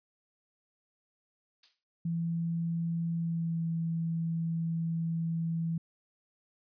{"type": "noise with exponential decay", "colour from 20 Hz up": "violet", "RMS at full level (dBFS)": -40, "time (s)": [1.63, 1.84], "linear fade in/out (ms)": 5, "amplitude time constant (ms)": 44}
{"type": "tone with pitch glide", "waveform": "sine", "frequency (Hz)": [167.3, 165.09], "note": ["E3", "E3"], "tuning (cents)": [26, 3], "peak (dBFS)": -29, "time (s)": [2.05, 5.78], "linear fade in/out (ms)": 5, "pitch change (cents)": -23, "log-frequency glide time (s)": [3.15, 3.65]}
{"effects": ["resampled to 11025 Hz"]}